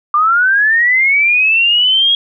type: linear sweep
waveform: sine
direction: up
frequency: 1174.7 to 3306 Hz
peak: -8 dBFS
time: 0.14-2.15 s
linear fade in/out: 2 ms
effects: none